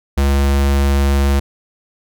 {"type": "tone", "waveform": "square", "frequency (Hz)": 69.5, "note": "C#2", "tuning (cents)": 5, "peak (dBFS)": -12, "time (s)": [0.17, 1.4], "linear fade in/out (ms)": 10, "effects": []}